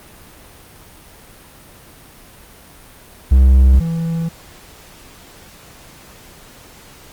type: tone pair in turn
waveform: triangle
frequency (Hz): 65.41 / 165.4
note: C2 / E3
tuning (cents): 0 / +6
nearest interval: octave + major third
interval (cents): 1606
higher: second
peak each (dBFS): -4 / -15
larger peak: first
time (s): 3.31-3.8 / 3.8-4.29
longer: neither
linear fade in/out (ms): 10
effects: pink hiss -42 dBFS RMS until 7.12 s + Opus 32 kbps